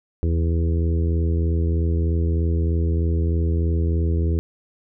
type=harmonic tone with a mistuned harmonic; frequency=83.2 Hz; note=E2; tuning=17 cents sharp; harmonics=1 / 2 / 3 / 4 / 5 / 6; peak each=-18 / -28 / -33 / -30 / -32 / -39 dBFS; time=0.23-4.39 s; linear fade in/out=0 ms; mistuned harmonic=1; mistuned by=-76 cents; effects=none